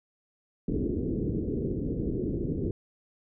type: low-pass noise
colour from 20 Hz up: white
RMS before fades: -30 dBFS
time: 0.68-2.71 s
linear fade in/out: 2 ms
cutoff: 420 Hz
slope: 48 dB/octave
effects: none